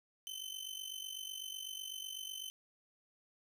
sawtooth tone with amplitude modulation, 3062 Hz, G7, 41 cents flat, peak -36 dBFS, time 0.27-2.5 s, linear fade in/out 0 ms, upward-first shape sine, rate 48 Hz, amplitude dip 75%, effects none

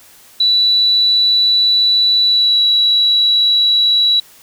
sine tone with pitch glide, 3953 to 3914 Hz, B7 to B7, +1 to -16 cents, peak -9 dBFS, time 0.4-4.2 s, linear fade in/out 5 ms, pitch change -17 cents, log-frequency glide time 2.24-2.61 s, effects white hiss -44 dBFS RMS until 4.42 s

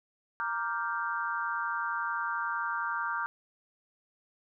sine chord, G minor seventh, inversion first, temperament equal, 932.3 / 1174.7 / 1396.9 / 1568 Hz, Bb5 / D6 / F6 / G6, 0 / 0 / 0 / 0 cents, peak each -36 / -35 / -35 / -36 dBFS, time 0.4-3.26 s, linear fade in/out 0 ms, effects none

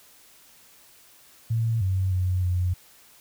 sine tone with pitch steps, 113.7 / 94.4 / 91.6 / 89.9 Hz, A#2 / F#2 / F#2 / F#2, -43 / +35 / -17 / -49 cents, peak -21 dBFS, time 1.5-2.74 s, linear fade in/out 10 ms, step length 310 ms, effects white hiss -54 dBFS RMS until 3.2 s

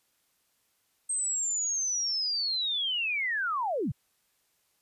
sine linear sweep, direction down, 8390 to 87.9 Hz, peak -27 dBFS, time 1.09-3.92 s, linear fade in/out 10 ms, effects white hiss -72 dBFS RMS until 4.81 s + resampled to 32000 Hz

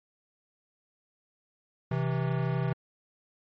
square tone pair together, 130.18 / 162.4 Hz, C3 / E3, -8 / -26 cents, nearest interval major third, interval 382 cents, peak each -29 / -31 dBFS, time 1.91-2.73 s, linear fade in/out 5 ms, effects low-pass 2000 Hz 12 dB/octave + MP3 32 kbps

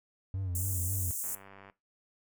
triangle tone with vibrato, 92.2 Hz, F#2, 6 cents flat, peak -30 dBFS, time 0.34-1.11 s, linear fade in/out 0 ms, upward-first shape sine, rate 3.7 Hz, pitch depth 89 cents each way
pink high-pass noise, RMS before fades -36 dBFS, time 0.55-1.35 s, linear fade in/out 2 ms, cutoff 7000 Hz, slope 48 dB/octave
click train, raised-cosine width 0.5 ms, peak -36 dBFS, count 46, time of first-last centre 1.24-1.699 s, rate 98.1 Hz
effects noise-tail reverb RT60 0.2 s tail -17 dB re dry

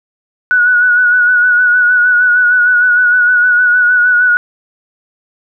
sine tone with vibrato, 1469 Hz, F#6, 13 cents flat, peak -6 dBFS, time 0.51-4.37 s, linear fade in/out 0 ms, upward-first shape sine, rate 6.5 Hz, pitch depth 35 cents each way, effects none

